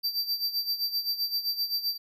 square tone with tremolo, 4672 Hz, D8, 10 cents flat, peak -25 dBFS, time 0.03-1.98 s, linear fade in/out 20 ms, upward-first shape sine, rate 7.7 Hz, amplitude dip 75%, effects none

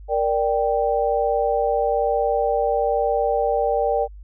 sine chord, G minor, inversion first, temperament equal, 466.2 / 587.3 / 784 Hz, Bb4 / D5 / G5, 0 / 0 / 0 cents, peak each -22 dBFS, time 0.08-4.08 s, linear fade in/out 50 ms, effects added 50 Hz sine -37 dBFS peak until 4.23 s

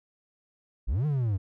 triangle linear two-way sweep, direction up then down, 38.89 to 155.56 to 89.7 Hz, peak -22 dBFS, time 0.87-1.38 s, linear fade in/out 20 ms, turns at 1.06 s, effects none

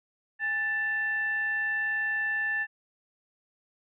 sine tone with frequency modulation, 1760 Hz, A6, in tune, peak -26 dBFS, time 0.39-2.67 s, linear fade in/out 50 ms, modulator 939 Hz, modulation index 0.32, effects none

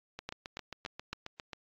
two click trains, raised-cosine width 0.2 ms, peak -20 / -23 dBFS, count 4 / 11, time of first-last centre 0.29-1.13 / 0.19-1.532 s, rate 3.57 / 7.45 Hz, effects low-pass 5000 Hz 12 dB/octave + AAC 32 kbps

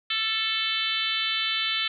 harmonic tone with a mistuned harmonic, 440 Hz, A4, in tune, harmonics 3 / 4 / 5 / 6 / 7 / 8 / 9 / 10, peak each -35 / -35 / -33 / -33 / -29 / -30 / -33 / -42 dBFS, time 0.1-1.88 s, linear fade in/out 5 ms, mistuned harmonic 3, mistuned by +20 cents, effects none

